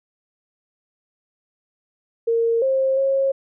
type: tone with pitch steps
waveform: sine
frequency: 460.7 / 532 / 542 Hz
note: A#4 / C5 / C#5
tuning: -20 / +29 / -39 cents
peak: -16 dBFS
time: 2.27-3.32 s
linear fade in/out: 10 ms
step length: 350 ms
effects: none